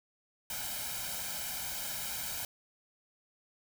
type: noise with comb filter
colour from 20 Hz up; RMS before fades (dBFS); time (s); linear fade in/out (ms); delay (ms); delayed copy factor
white; -38; 0.5-2.45; 2; 1.3; +0.8
effects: none